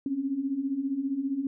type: beating tone pair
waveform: sine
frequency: 261.6 / 276.6 Hz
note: C4 / C#4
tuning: 0 / -4 cents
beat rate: 15 Hz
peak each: -33 / -28 dBFS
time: 0.06-1.47 s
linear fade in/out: 2 ms
effects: none